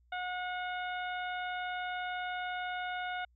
harmonic tone, 726 Hz, F#5, 33 cents flat, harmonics 1 / 2 / 3 / 4 / 5, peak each -37 / -39 / -45 / -49 / -49 dBFS, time 0.12-3.25 s, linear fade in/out 5 ms, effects added 60 Hz sine -64 dBFS peak until 3.35 s

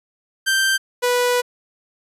sawtooth tone pair in turn, 1567 / 491.3 Hz, G6 / B4, -1 / -9 cents, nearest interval octave + minor sixth, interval 2008 cents, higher first, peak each -12 dBFS, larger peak neither, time 0.46-0.78 / 1.02-1.42 s, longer second, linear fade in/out 20 ms, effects resampled to 32000 Hz

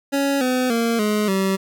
25% pulse tone with pitch steps, 278.4 / 253.8 / 231.4 / 211 / 192.36 Hz, C#4 / B3 / A#3 / G#3 / G3, +8 / +47 / -13 / +28 / -32 cents, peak -14 dBFS, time 0.12-1.57 s, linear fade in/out 20 ms, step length 290 ms, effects none

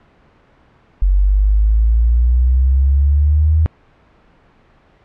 sine exponential sweep, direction up, 46.25 to 80.2 Hz, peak -9 dBFS, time 1.02-3.66 s, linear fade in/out 0 ms, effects pink hiss -51 dBFS RMS until 5.04 s + low-pass 2000 Hz 12 dB/octave

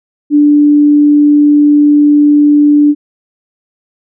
sine tone, 293.7 Hz, D4, in tune, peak -3 dBFS, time 0.3-2.95 s, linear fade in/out 50 ms, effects none

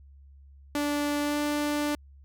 sawtooth tone with pitch glide, 291.6 to 294.5 Hz, D4 to D4, -12 to +5 cents, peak -22 dBFS, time 0.75-1.95 s, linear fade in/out 2 ms, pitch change +17 cents, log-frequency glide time 1.2-1.39 s, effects added 69 Hz sine -49 dBFS peak until 2.24 s

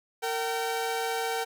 sawtooth tone pair together, 458.5 / 769 Hz, A#4 / G5, -29 / -33 cents, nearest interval major sixth, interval 896 cents, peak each -27 dBFS, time 0.22-1.45 s, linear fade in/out 20 ms, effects none

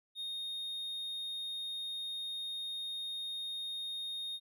triangle tone, 3700 Hz, A#7, 14 cents flat, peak -36 dBFS, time 0.15-4.4 s, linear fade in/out 50 ms, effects none

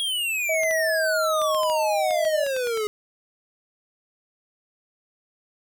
square exponential sweep, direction down, 3322 to 415.3 Hz, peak -24 dBFS, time 0-2.87 s, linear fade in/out 0 ms
sine tone with pitch glide, 641 to 623.1 Hz, E5 to D#5, -49 to +2 cents, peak -22 dBFS, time 0.49-2.44 s, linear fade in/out 5 ms, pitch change -49 cents, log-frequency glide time 0.95-1.46 s
clicks, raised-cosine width 0.2 ms, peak -19 dBFS, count 12, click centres 0.634 / 0.71 / 1.417 / 1.547 / 1.633 / 1.699 / 2.108 / 2.251 / 2.465 / 2.565 / 2.671 / 2.774 s
effects none

